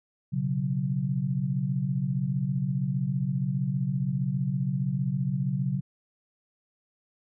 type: chord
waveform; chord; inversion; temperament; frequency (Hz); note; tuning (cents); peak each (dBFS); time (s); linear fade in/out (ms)
sine; B suspended second; none; equal; 123.47 / 138.59 / 185; B2 / C#3 / F#3; 0 / 0 / 0; -33 / -27 / -30; 0.32-5.81; 20
effects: none